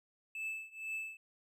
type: tone with tremolo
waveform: triangle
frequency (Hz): 2626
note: E7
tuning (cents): -7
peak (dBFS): -34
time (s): 0.35-1.17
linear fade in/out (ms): 2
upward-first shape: triangle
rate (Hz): 2.1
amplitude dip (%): 95
effects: none